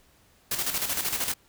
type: noise with tremolo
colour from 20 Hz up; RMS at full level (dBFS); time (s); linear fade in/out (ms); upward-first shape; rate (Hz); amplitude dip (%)
white; -27; 0.51-1.34; 5; square; 13; 55
effects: pink hiss -61 dBFS RMS until 1.48 s